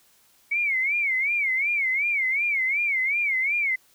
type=tone with vibrato; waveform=sine; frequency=2217 Hz; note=C#7; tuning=in tune; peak=-21 dBFS; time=0.51-3.76 s; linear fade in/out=10 ms; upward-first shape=sine; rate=2.7 Hz; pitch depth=150 cents each way; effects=white hiss -60 dBFS RMS until 3.94 s